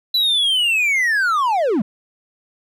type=linear sweep; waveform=triangle; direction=down; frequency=4001 to 180 Hz; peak=-13 dBFS; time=0.14-1.82 s; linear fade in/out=5 ms; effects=none